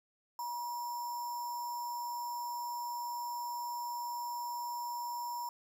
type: tone with sample-and-hold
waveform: sine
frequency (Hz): 961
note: B5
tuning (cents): -48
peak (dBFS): -36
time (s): 0.39-5.49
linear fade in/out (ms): 2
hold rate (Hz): 6300
effects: none

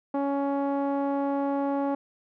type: tone with low-pass filter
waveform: sawtooth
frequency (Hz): 279.3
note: C#4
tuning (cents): +13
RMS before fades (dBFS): -27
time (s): 0.14-1.95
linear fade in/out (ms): 5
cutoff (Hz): 850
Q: 1.8
effects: none

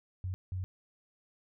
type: tone bursts at uneven times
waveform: sine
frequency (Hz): 92.5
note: F#2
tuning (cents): 0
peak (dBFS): -33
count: 2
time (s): 0.24-0.34 / 0.52-0.64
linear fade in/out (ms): 0
effects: none

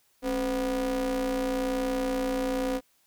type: ring-modulated tone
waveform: square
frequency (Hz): 119.5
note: A#2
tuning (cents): +43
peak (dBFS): -24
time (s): 0.22-2.81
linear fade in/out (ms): 50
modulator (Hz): 389
effects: white hiss -67 dBFS RMS until 3.06 s

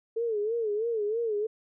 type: tone with vibrato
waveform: sine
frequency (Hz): 440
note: A4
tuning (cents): 0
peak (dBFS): -26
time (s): 0.16-1.47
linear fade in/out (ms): 10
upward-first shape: sine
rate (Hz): 3.1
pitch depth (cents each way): 120
effects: none

